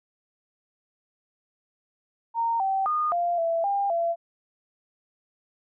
sine tone with pitch steps, 923 / 773 / 1225 / 695 / 666 / 800 / 677 Hz, A#5 / G5 / D#6 / F5 / E5 / G5 / E5, -17 / -24 / -27 / -9 / +18 / +35 / +46 cents, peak -22 dBFS, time 2.34-4.16 s, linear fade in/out 50 ms, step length 260 ms, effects none

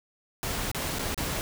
pink noise with dropouts, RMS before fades -31 dBFS, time 0.43-1.41 s, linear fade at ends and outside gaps 0 ms, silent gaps 0.715-0.747 / 0.986-0.993 / 1.145-1.177 s, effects none

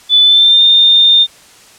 sine tone with pitch glide, 3485 to 3623 Hz, A7 to A7, -17 to +50 cents, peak -4 dBFS, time 0.09-1.27 s, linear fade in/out 50 ms, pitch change +67 cents, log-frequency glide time 0.2-0.62 s, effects white hiss -41 dBFS RMS until 1.78 s + low-pass 9000 Hz 12 dB/octave

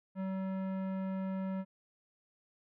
sine tone with tanh clipping, 190.4 Hz, F#3, 50 cents sharp, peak -36 dBFS, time 0.15-1.65 s, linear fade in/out 50 ms, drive 16 dB, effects none

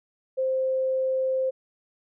sine tone, 523.3 Hz, C5, in tune, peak -22 dBFS, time 0.37-1.51 s, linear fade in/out 20 ms, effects none

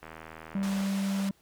click train, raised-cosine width 0.5 ms, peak -28 dBFS, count 64, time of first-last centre 0.03-0.818 s, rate 80 Hz
triangle tone, 196 Hz, G3, in tune, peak -25 dBFS, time 0.55-1.31 s, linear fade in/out 2 ms
pink band-pass noise, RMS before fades -42 dBFS, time 0.63-1.29 s, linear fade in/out 0 ms, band 550 to 10000 Hz, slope 12 dB/octave
effects pink hiss -65 dBFS RMS until 1.41 s

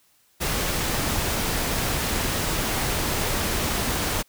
pink noise, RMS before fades -25 dBFS, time 0.4-4.23 s, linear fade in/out 20 ms, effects white hiss -62 dBFS RMS until 4.28 s

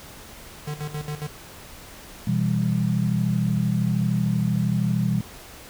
square tone with tremolo, 149.4 Hz, D3, 30 cents sharp, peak -28 dBFS, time 0.67-1.27 s, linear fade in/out 5 ms, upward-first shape square, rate 7.3 Hz, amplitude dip 75%
sine chord, E minor, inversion second, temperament just, 123.61 / 164.81 / 197.78 Hz, B2 / E3 / G3, +2 / 0 / +16 cents, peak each -24 dBFS, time 2.27-5.21 s, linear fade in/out 5 ms
effects pink hiss -43 dBFS RMS until 5.69 s

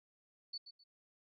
sine tone with echo, 4472 Hz, C#8, 14 cents sharp, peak -40 dBFS, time 0.53-0.58 s, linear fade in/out 10 ms, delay 130 ms, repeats 2, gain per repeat -11 dB, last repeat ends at 0.84 s, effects none

